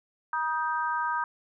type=chord; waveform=sine; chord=Eb major; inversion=second; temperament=equal with one note detuned; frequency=954.7 / 1244.5 / 1568 Hz; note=Bb5 / Eb6 / G6; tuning=+41 / 0 / 0 cents; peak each=-29 / -31 / -32 dBFS; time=0.33-1.24 s; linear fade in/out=2 ms; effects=none